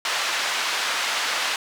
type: band-pass noise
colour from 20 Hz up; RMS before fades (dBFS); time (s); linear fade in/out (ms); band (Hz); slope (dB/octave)
pink; -25; 0.05-1.56; 2; 1100 to 5400; 12
effects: none